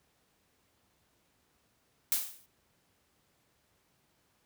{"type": "noise with exponential decay", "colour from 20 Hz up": "blue", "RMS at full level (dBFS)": -26, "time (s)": [2.12, 2.46], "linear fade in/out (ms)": 0, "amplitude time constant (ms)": 73, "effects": ["pink hiss -72 dBFS RMS until 4.45 s", "high-pass 60 Hz 12 dB/octave"]}